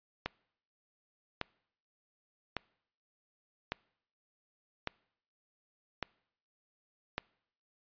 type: click train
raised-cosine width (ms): 0.3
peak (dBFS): -17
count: 7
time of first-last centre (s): 0.26-7.18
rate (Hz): 0.867
effects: noise-tail reverb RT60 0.7 s tail -25 dB re dry + resampled to 11025 Hz